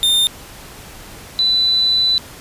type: tone pair in turn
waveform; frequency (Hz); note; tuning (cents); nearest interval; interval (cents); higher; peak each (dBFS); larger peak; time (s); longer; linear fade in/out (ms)
45% pulse / sine; 3623 / 3989; A7 / B7; +50 / +17; major second; 167; second; -12; neither; 0.03-0.27 / 1.39-2.18; second; 0
effects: pink hiss -37 dBFS RMS until 2.4 s + resampled to 32000 Hz